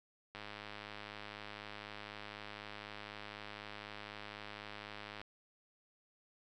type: click train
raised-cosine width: 0.3 ms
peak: -30 dBFS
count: 507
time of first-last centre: 0.35-5.215 s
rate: 104 Hz
effects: none